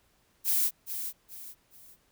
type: noise with echo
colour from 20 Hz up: violet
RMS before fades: -26 dBFS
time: 0.44-0.71 s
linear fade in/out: 50 ms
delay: 420 ms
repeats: 3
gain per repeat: -9 dB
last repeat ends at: 1.97 s
effects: pink hiss -68 dBFS RMS until 2.11 s